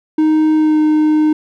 triangle tone with pitch glide, 311.1 to 307 Hz, D#4 to D#4, 0 to -23 cents, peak -7 dBFS, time 0.18-1.33 s, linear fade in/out 5 ms, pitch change -23 cents, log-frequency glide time 0.55-0.79 s, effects none

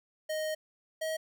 square tone pair in turn, 622.3 / 635.4 Hz, D#5 / D#5, 0 / +36 cents, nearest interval unison, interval 36 cents, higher second, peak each -32 / -32 dBFS, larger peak neither, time 0.29-0.55 / 1.01-1.17 s, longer first, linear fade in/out 10 ms, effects none

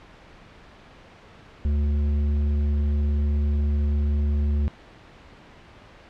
sine tone with tanh clipping, 73 Hz, D2, 10 cents flat, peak -21 dBFS, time 1.65-4.68 s, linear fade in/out 0 ms, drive 9 dB, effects pink hiss -48 dBFS RMS until 6.09 s + low-pass 3000 Hz 12 dB/octave

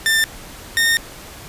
sawtooth tone pair in turn, 1789 / 1834 Hz, A6 / A#6, +28 / -29 cents, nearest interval unison, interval 43 cents, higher second, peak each -10 dBFS, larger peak neither, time 0.06-0.24 / 0.77-0.97 s, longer second, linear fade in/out 0 ms, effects pink hiss -37 dBFS RMS until 1.48 s + resampled to 32000 Hz

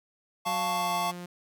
square chord, F augmented, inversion none, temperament equal, 698.5 / 880 / 1108.7 Hz, F5 / A5 / C#6, 0 / 0 / 0 cents, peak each -32 dBFS, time 0.45-1.12 s, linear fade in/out 20 ms
sawtooth tone with pitch glide, 185 to 176.75 Hz, F#3 to F3, 0 to +21 cents, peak -34 dBFS, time 0.46-1.26 s, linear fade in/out 5 ms, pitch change -79 cents, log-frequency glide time 0.61-0.94 s
effects none

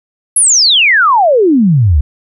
sine exponential sweep, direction down, 11250 to 65.41 Hz, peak -5 dBFS, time 0.36-2.01 s, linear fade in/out 5 ms, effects none

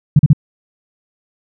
sine tone bursts, 146.83 Hz, D3, in tune, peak -3 dBFS, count 3, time 0.16-0.332 s, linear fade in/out 5 ms, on 32 ms, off 38 ms, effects none

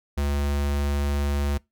square tone, 71.4 Hz, D2, 48 cents flat, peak -23 dBFS, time 0.17-1.58 s, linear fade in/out 10 ms, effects noise-tail reverb RT60 0.2 s tail -24 dB re dry

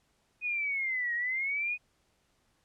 sine linear two-way sweep, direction down then up, 2499 to 1873 to 2499 Hz, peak -29 dBFS, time 0.41-1.78 s, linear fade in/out 50 ms, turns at 1.14 s, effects pink hiss -72 dBFS RMS until 2.64 s + low-pass 10000 Hz 12 dB/octave

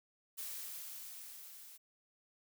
blue noise with level ramp, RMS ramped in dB -43 to -55 dBFS, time 0.37-1.78 s, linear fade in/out 20 ms, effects none

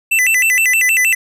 square tone with vibrato, 2312 Hz, D7, 28 cents flat, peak -11 dBFS, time 0.11-1.15 s, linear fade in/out 10 ms, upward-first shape square, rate 6.4 Hz, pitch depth 250 cents each way, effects none

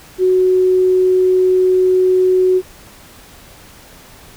sine tone, 370 Hz, F#4, in tune, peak -9 dBFS, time 0.18-2.62 s, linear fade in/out 50 ms, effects pink hiss -41 dBFS RMS until 4.36 s

